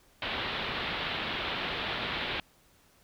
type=low-pass noise; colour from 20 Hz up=white; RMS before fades=-34 dBFS; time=0.22-2.4 s; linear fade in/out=2 ms; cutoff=3800 Hz; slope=48 dB/octave; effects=pink hiss -63 dBFS RMS until 3.03 s